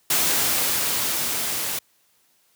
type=noise with level ramp; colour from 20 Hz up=white; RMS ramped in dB=-20 to -27 dBFS; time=0.1-1.79 s; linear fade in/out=5 ms; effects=white hiss -63 dBFS RMS until 2.55 s + high-pass 80 Hz 12 dB/octave

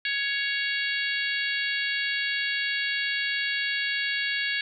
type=harmonic tone with a mistuned harmonic; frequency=557 Hz; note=C#5; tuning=8 cents sharp; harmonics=3 / 4 / 5 / 6 / 7 / 8; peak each=-29 / -31 / -33 / -35 / -36 / -37 dBFS; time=0.05-4.61 s; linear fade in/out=2 ms; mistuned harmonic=7; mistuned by=-28 cents; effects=none

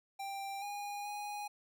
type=tone with pitch steps; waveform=square; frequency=788 / 817 / 826 Hz; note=G5 / G#5 / G#5; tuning=+9 / -29 / -10 cents; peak=-40 dBFS; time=0.19-1.48 s; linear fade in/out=10 ms; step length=430 ms; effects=none

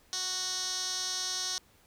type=tone with band-pass filter; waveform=15% pulse; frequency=370 Hz; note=F#4; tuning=in tune; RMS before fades=-34 dBFS; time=0.13-1.58 s; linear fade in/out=0 ms; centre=5200 Hz; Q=6; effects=pink hiss -63 dBFS RMS until 1.86 s

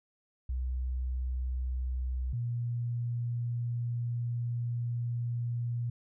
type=tone pair in turn; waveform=sine; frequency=63.2 / 119.31 Hz; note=B1 / A#2; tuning=+41 / +41 cents; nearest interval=major seventh; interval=1100 cents; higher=second; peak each=-30 / -30 dBFS; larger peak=neither; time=0.49-2.33 / 2.33-5.9 s; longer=second; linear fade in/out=5 ms; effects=none

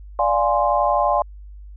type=chord; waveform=sine; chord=D half-diminished seventh; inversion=none; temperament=equal; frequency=587.3 / 698.5 / 830.6 / 1046.5 Hz; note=D5 / F5 / Ab5 / C6; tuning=0 / 0 / 0 / 0 cents; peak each=-21 dBFS; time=0.19-1.22 s; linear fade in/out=2 ms; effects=added 50 Hz sine -36 dBFS peak until 1.76 s

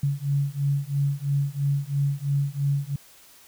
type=beating tone pair; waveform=sine; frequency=139.5 / 142.5 Hz; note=C#3 / C#3; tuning=+11 / +48 cents; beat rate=3 Hz; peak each=-25 / -25 dBFS; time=0.03-2.96 s; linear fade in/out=5 ms; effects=white hiss -52 dBFS RMS until 3.47 s

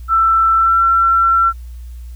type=tone with pitch glide; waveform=sine; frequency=1333 to 1352.4 Hz; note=E6 to E6; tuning=+19 to +44 cents; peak=-9 dBFS; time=0.08-1.53 s; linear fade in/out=50 ms; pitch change=+25 cents; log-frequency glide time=0.57-0.76 s; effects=added 60 Hz sine -28 dBFS peak until 2.15 s + white hiss -53 dBFS RMS until 2.15 s

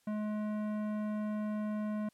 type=tone with tanh clipping; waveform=sine; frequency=211.9 Hz; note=G#3; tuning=35 cents sharp; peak=-35 dBFS; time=0.07-2.09 s; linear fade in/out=5 ms; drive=15 dB; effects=white hiss -72 dBFS RMS until 2.13 s + low-pass 12000 Hz 12 dB/octave

